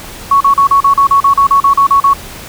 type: tone bursts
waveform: sine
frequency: 1112 Hz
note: C#6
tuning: 5 cents sharp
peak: -4 dBFS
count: 14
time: 0.31-2.135 s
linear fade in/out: 5 ms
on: 96 ms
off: 37 ms
effects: pink hiss -29 dBFS RMS until 2.48 s